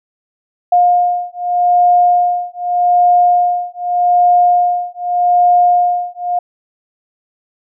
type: beating tone pair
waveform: sine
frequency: 710 / 710.83 Hz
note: F5 / F5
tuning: +28 / +30 cents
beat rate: 0.83 Hz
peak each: -12 dBFS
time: 0.72-6.39 s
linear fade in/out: 5 ms
effects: none